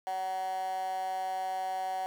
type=tone with high-pass filter; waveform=15% pulse; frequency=188.1 Hz; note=F#3; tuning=29 cents sharp; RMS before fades=-34 dBFS; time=0.07-2.06 s; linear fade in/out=0 ms; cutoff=750 Hz; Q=7.4; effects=none